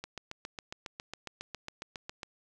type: click train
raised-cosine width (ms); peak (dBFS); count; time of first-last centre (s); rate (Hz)
0.2; -22; 17; 0.04-2.232; 7.3
effects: none